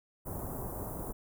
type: band-stop noise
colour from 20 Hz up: pink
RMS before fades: -39 dBFS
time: 0.25-1.13 s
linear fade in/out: 20 ms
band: 1000 to 11000 Hz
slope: 24 dB/octave
effects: none

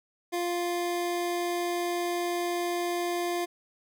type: tone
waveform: 25% pulse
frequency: 349.2 Hz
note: F4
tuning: in tune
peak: -24 dBFS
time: 0.32-3.46 s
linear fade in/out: 20 ms
effects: none

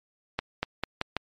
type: accelerating click train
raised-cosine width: 0.3 ms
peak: -11 dBFS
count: 5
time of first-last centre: 0.39-1.167 s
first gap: 240 ms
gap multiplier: 0.86
effects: MP3 64 kbps

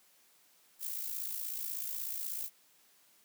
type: noise with amplitude modulation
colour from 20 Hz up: violet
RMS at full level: -36 dBFS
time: 0.79-2.5 s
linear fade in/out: 50 ms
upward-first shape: sine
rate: 56.4 Hz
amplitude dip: 60%
effects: white hiss -66 dBFS RMS until 3.24 s + high-pass 150 Hz 12 dB/octave

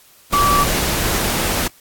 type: tone in noise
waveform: sine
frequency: 1154 Hz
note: D6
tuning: 31 cents flat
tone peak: -13 dBFS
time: 0.33-0.64 s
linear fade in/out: 10 ms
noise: pink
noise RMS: -19 dBFS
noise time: 0.32-1.68 s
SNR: +3 dB
effects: white hiss -49 dBFS RMS until 1.8 s + AAC 64 kbps

